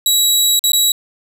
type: tone with dropouts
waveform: 20% pulse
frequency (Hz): 3881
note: B7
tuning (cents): -31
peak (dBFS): -5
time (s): 0.06-0.92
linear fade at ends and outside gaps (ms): 2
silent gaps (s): 0.593-0.639 / 0.72-0.732
effects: none